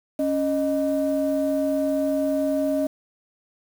sine tone pair together, 277.2 / 617.6 Hz, C#4 / D#5, 0 / -13 cents, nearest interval octave + major second, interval 1387 cents, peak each -22 dBFS, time 0.19-2.87 s, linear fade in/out 5 ms, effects tanh soft clip ceiling -14 dBFS + 7-bit

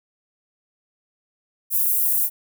pink high-pass noise, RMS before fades -20 dBFS, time 1.7-2.3 s, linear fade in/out 50 ms, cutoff 12000 Hz, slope 24 dB/octave, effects none

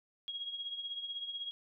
sine tone with tremolo, 3292 Hz, G#7, 16 cents flat, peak -35 dBFS, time 0.28-1.51 s, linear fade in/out 0 ms, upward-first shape triangle, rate 16 Hz, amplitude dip 70%, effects none

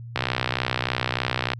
click train, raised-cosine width 0.3 ms, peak -6 dBFS, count 88, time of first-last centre 0.16-1.534 s, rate 63.3 Hz, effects added 117 Hz sine -35 dBFS peak until 1.59 s

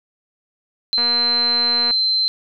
sine tone, 4100 Hz, C8, 36 cents flat, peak -15 dBFS, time 0.93-2.28 s, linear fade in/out 0 ms
click train, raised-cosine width 0.5 ms, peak -15 dBFS, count 223, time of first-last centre 0.98-1.909 s, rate 239 Hz
effects none

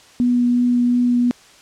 sine tone with vibrato, 243.9 Hz, B3, 21 cents flat, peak -13 dBFS, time 0.2-1.31 s, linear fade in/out 0 ms, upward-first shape triangle, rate 2.8 Hz, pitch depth 10 cents each way, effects white hiss -47 dBFS RMS until 1.61 s + low-pass 7000 Hz 12 dB/octave

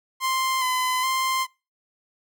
sawtooth tone with vibrato, 1032 Hz, C6, 24 cents flat, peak -18 dBFS, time 0.2-1.47 s, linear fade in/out 50 ms, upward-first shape square, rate 1.2 Hz, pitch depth 26 cents each way, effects noise-tail reverb RT60 0.3 s tail -26 dB re dry

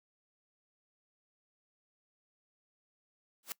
white noise with exponential growth, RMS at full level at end -34 dBFS, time 3.43-3.52 s, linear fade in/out 1 ms, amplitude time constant 18 ms, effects noise-tail reverb RT60 0.1 s tail -22 dB re dry + high-pass 150 Hz 12 dB/octave

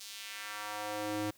square tone with high-pass filter sweep, 105 Hz, G#2, 19 cents sharp, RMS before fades -39 dBFS, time 0-1.31 s, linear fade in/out 10 ms, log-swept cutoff 4700 to 220 Hz, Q 1.3, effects white hiss -63 dBFS RMS until 1.37 s

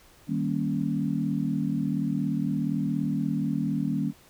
sine chord, Eb dominant seventh, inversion none, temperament equal, 155.56 / 196 / 233.1 / 277.2 Hz, Eb3 / G3 / Bb3 / Db4, 0 / 0 / 0 / 0 cents, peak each -30 dBFS, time 0.27-4.13 s, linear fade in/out 50 ms, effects pink hiss -56 dBFS RMS until 4.29 s

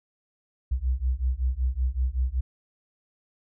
sine beating tone pair, 61 / 66.3 Hz, B1 / C2, -21 / +23 cents, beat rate 5.3 Hz, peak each -26 dBFS, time 0.71-2.41 s, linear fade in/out 10 ms, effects none

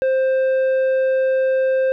sine tone with tanh clipping, 525 Hz, C5, 6 cents sharp, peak -16 dBFS, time 0.02-1.92 s, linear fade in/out 0 ms, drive 7 dB, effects none

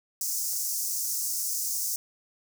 pink high-pass noise, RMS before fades -30 dBFS, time 0.21-1.96 s, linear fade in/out 2 ms, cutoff 5400 Hz, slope 48 dB/octave, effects none

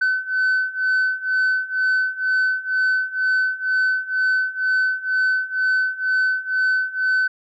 sine beating tone pair, 1516 / 1518.1 Hz, F#6 / F#6, +42 / +44 cents, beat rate 2.1 Hz, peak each -20 / -18 dBFS, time 0.01-7.28 s, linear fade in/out 10 ms, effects tanh soft clip ceiling -14 dBFS

